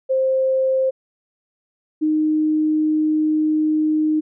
sine tone pair in turn, 526 / 308.8 Hz, C5 / D#4, +9 / -13 cents, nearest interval major sixth, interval 922 cents, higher first, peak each -15 dBFS, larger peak neither, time 0.09-0.91 / 2.01-4.21 s, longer second, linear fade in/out 20 ms, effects none

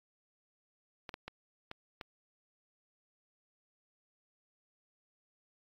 clicks, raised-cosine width 0.3 ms, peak -26 dBFS, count 5, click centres 1.092 / 1.141 / 1.28 / 1.714 / 2.012 s, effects AAC 32 kbps

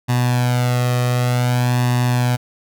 sawtooth tone with flanger, 123.47 Hz, B2, in tune, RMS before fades -17 dBFS, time 0.08-2.37 s, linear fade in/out 20 ms, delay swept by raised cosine 1.1 to 1.6 ms, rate 0.54 Hz, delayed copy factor +0.75, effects none

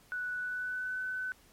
sine tone with pitch glide, 1480 to 1509.4 Hz, F#6 to F#6, 0 to +34 cents, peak -33 dBFS, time 0.12-1.32 s, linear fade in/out 0 ms, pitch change +34 cents, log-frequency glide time 0.35-1 s, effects pink hiss -62 dBFS RMS until 1.52 s + MP3 64 kbps

